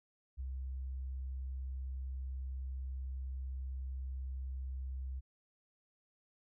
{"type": "tone with ADSR envelope", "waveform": "sine", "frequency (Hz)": 65.41, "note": "C2", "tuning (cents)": 0, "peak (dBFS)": -36, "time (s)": [0.37, 5.21], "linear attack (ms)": 35, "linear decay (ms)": 4, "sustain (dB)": -2, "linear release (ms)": 26, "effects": []}